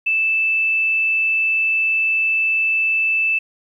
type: tone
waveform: sine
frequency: 2637 Hz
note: E7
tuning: in tune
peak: -15 dBFS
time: 0.06-3.39 s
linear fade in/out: 10 ms
effects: 9-bit